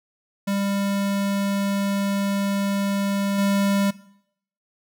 square tone with level steps, 198.9 Hz, G3, 25 cents sharp, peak -22 / -19 dBFS, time 0.47-3.91 s, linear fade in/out 10 ms, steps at 3.38 s, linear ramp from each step 5 ms, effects noise-tail reverb RT60 0.7 s tail -19 dB re dry

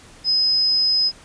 sine tone, 5060 Hz, D#8, 28 cents sharp, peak -15 dBFS, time 0.24-1.12 s, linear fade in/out 50 ms, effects pink hiss -46 dBFS RMS until 1.24 s + resampled to 22050 Hz

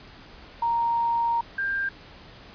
sine tone pair in turn, 932.3 / 1591.7 Hz, A#5 / G6, 0 / +26 cents, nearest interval major sixth, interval 926 cents, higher second, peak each -21 / -24 dBFS, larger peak first, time 0.62-1.41 / 1.58-1.89 s, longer first, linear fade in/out 5 ms, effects pink hiss -47 dBFS RMS until 2.54 s + resampled to 11025 Hz

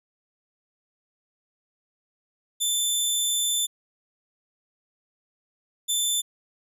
15% pulse tone pair in turn, 3534 / 3534 Hz, A7 / A7, +7 / +7 cents, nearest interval unison, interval 0 cents, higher neither, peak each -15 dBFS, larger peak neither, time 2.6-3.67 / 5.88-6.22 s, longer first, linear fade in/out 20 ms, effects resampled to 32000 Hz

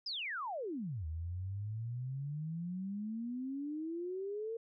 sine exponential two-way sweep, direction down then up, 5260 to 77.2 to 462.1 Hz, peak -37 dBFS, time 0.06-4.57 s, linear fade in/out 5 ms, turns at 1.06 s, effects none

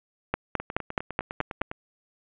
two click trains, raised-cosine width 0.5 ms, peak -18 / -9 dBFS, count 12 / 7, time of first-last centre 0.6-1.714 / 0.34-1.617 s, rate 9.87 / 4.7 Hz, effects resampled to 8000 Hz + 8-bit

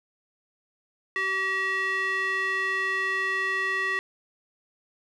square tone with band-pass filter, 382.9 Hz, G4, 41 cents flat, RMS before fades -27 dBFS, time 1.16-3.99 s, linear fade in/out 0 ms, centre 1900 Hz, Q 3.6, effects none

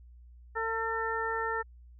harmonic tone, 450.4 Hz, A4, 40 cents sharp, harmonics 1 / 2 / 3 / 4, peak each -35 / -35 / -35 / -35 dBFS, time 0.55-1.63 s, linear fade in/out 20 ms, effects added 60 Hz sine -50 dBFS peak until 1.99 s

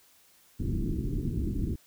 pink low-pass noise, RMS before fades -30 dBFS, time 0.59-1.76 s, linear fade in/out 20 ms, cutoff 350 Hz, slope 48 dB/octave, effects white hiss -61 dBFS RMS until 1.86 s

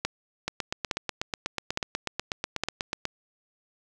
two click trains, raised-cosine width 0.2 ms, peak -9 / -11 dBFS, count 4 / 22, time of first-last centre 0.05-2.636 / 0.48-3.054 s, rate 1.16 / 8.16 Hz, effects none

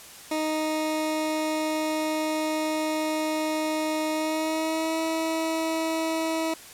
20% pulse tone with pitch glide, 311.1 to 323 Hz, D#4 to E4, 0 to -35 cents, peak -20 dBFS, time 0.31-6.54 s, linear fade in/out 5 ms, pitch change +65 cents, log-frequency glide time 4.12-4.99 s, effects white hiss -45 dBFS RMS until 6.73 s + low-pass 12000 Hz 12 dB/octave

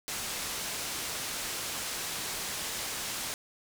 white low-pass noise, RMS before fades -36 dBFS, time 0.08-3.34 s, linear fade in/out 0 ms, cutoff 9300 Hz, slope 12 dB/octave, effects none

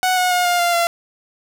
sawtooth tone with pitch steps, 740 / 728.5 / 717.3 / 706.2 / 695.2 / 684.5 Hz, F#5 / F#5 / F5 / F5 / F5 / F5, 0 / -27 / +46 / +19 / -8 / -35 cents, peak -11 dBFS, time 0.03-0.87 s, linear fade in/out 0 ms, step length 140 ms, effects none

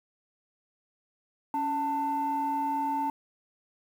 sine tone pair together, 280 / 888.9 Hz, C#4 / A5, +18 / +17 cents, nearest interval octave + minor sixth, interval 1999 cents, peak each -32 / -26 dBFS, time 1.54-3.1 s, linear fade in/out 2 ms, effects tanh soft clip ceiling -22 dBFS + 9-bit

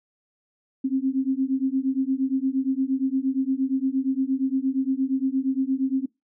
sine beating tone pair, 261.6 / 270.2 Hz, C4 / C#4, 0 / -44 cents, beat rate 8.6 Hz, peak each -24 dBFS, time 0.84-6.06 s, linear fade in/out 10 ms, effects noise-tail reverb RT60 0.2 s tail -23 dB re dry

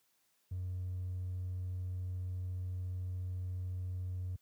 sine tone with hard clipping, 91.4 Hz, F#2, 21 cents flat, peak -36 dBFS, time 0.51-4.36 s, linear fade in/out 5 ms, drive 1 dB, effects white hiss -75 dBFS RMS until 4.41 s + high-pass 60 Hz 12 dB/octave

